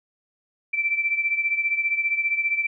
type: beating tone pair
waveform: sine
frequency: 2333 / 2348 Hz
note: D7 / D7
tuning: -12 / -1 cents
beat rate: 15 Hz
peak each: -22 / -27 dBFS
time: 0.73-2.67 s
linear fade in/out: 10 ms
effects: none